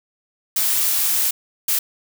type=noise bursts at uneven times; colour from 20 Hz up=blue; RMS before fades=-19 dBFS; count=2; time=0.56-1.31 / 1.68-1.79 s; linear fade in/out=5 ms; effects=none